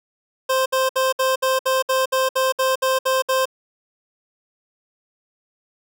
25% pulse tone bursts, 523.3 Hz, C5, in tune, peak -13 dBFS, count 13, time 0.49-3.456 s, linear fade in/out 10 ms, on 170 ms, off 63 ms, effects none

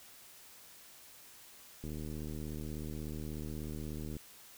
click train, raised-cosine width 3 ms, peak -30 dBFS, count 179, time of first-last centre 1.84-4.167 s, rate 76.5 Hz, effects white hiss -56 dBFS RMS until 4.57 s

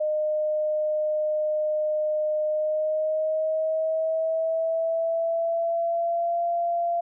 sine tone with pitch glide, 612 to 686.9 Hz, D#5 to F5, -29 to -29 cents, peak -22 dBFS, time 0-7.01 s, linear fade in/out 10 ms, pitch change +200 cents, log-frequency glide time 2.46-6.43 s, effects none

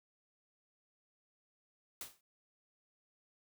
white noise with exponential decay, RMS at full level -41 dBFS, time 2.01-2.21 s, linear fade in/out 2 ms, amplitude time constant 42 ms, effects none

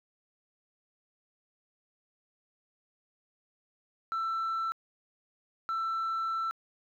sine tone pair in turn, 1334 / 1334 Hz, E6 / E6, +20 / +20 cents, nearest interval unison, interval 0 cents, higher neither, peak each -27 dBFS, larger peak neither, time 4.12-4.72 / 5.69-6.51 s, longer second, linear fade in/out 0 ms, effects tanh soft clip ceiling -28 dBFS + 11-bit

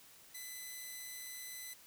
5% pulse tone, 2009 Hz, B6, 29 cents sharp, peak -35 dBFS, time 0.34-1.74 s, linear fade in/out 10 ms, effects white hiss -60 dBFS RMS until 1.86 s

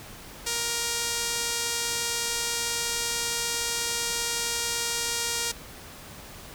sawtooth tone with band-pass filter, 469.3 Hz, A#4, 12 cents sharp, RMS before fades -29 dBFS, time 0.46-5.52 s, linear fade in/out 10 ms, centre 7200 Hz, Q 0.95, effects pink hiss -44 dBFS RMS until 6.54 s

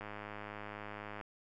click train, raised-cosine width 0.5 ms, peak -29 dBFS, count 126, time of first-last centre 0.01-1.212 s, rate 104 Hz, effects none

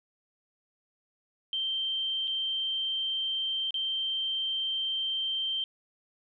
sine tone with dropouts, 3136 Hz, G7, in tune, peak -28 dBFS, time 1.53-5.64 s, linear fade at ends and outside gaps 1 ms, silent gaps 2.274-2.278 / 3.707-3.742 s, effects none

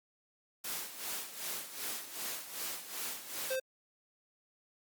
white noise with tremolo, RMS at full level -38 dBFS, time 0.64-3.56 s, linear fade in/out 5 ms, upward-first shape sine, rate 2.6 Hz, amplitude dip 70%
square tone, 522 Hz, C5, 4 cents flat, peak -33 dBFS, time 3.5-3.6 s, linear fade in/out 10 ms
effects high-pass 200 Hz 12 dB/octave + Opus 48 kbps

